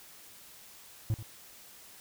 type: tone with echo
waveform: triangle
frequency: 110 Hz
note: A2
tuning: in tune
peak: -24 dBFS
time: 1.1-1.14 s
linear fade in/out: 0 ms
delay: 86 ms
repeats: 1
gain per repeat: -13 dB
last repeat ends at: 1.226 s
effects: white hiss -53 dBFS RMS until 2 s